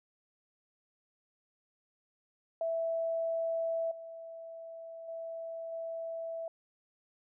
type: tone with level steps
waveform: sine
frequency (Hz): 659.3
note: E5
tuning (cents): 0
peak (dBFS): -30 / -43 / -38 / -36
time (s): 2.61-6.48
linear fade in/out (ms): 2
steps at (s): 3.91 / 5.08 / 5.72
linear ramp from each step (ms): 5
effects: none